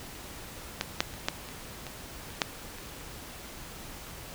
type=clicks; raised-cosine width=0.2 ms; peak=-10 / -6 / -27 / -8 / -25 / -21 / -29 / -6 / -27 dBFS; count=9; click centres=0.811 / 1.005 / 1.139 / 1.285 / 1.488 / 1.867 / 2.304 / 2.418 / 2.785 s; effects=pink hiss -44 dBFS RMS until 4.34 s